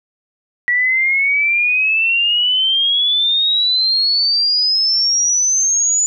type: exponential sweep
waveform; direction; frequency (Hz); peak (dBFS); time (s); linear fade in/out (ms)
sine; up; 1935 to 7000; -12; 0.68-6.06; 0
effects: none